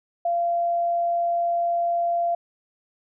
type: tone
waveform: sine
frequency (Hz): 688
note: F5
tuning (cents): -26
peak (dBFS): -20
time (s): 0.25-2.35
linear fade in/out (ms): 5
effects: none